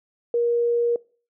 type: tone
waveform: sine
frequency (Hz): 473.3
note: A#4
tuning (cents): +26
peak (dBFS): -18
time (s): 0.34-0.96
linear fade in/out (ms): 2
effects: noise-tail reverb RT60 0.4 s tail -23 dB re dry